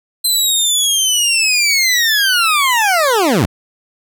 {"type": "linear sweep", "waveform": "20% pulse", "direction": "down", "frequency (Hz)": [4100, 69.5], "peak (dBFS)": -6, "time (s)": [0.24, 3.46], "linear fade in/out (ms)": 10, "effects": []}